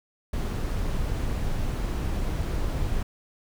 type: noise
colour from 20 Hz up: brown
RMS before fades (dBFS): -27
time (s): 0.33-3.03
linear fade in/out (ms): 5
effects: none